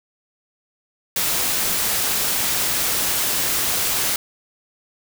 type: noise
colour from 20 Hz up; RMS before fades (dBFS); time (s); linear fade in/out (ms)
white; -21; 1.16-4.16; 2
effects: none